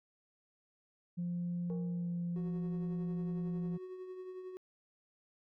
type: tone with pitch glide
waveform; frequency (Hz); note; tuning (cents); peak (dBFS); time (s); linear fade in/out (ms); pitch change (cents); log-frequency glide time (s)
sine; 174.61 to 172.7; F3 to F3; 0 to -19; -33; 1.17-3.78; 20; -19; 1.63-2.39
type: tone with exponential decay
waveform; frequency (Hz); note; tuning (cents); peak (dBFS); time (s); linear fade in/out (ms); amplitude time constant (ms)
sine; 466.2; A#4; 0; -38; 1.7-2.39; 0; 150
type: tone with tremolo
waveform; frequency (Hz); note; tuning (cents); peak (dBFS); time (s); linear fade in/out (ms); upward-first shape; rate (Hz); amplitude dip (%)
triangle; 370; F#4; 0; -39; 2.36-4.57; 0; triangle; 11; 50
effects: tanh soft clip ceiling -31 dBFS